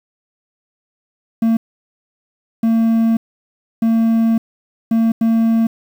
triangle tone bursts at uneven times, 226.5 Hz, A#3, 50 cents flat, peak -9 dBFS, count 5, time 1.42-1.57 / 2.63-3.17 / 3.82-4.38 / 4.91-5.12 / 5.21-5.67 s, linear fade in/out 5 ms, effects 7-bit

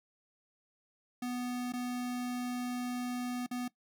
square tone with dropouts, 246.9 Hz, B3, in tune, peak -35 dBFS, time 1.22-3.68 s, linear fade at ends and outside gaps 5 ms, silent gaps 1.723-1.735 / 3.464-3.511 s, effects noise-tail reverb RT60 0.1 s tail -19 dB re dry

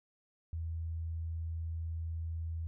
sine tone, 82 Hz, E2, 9 cents flat, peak -35 dBFS, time 0.53-2.67 s, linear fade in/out 0 ms, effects none

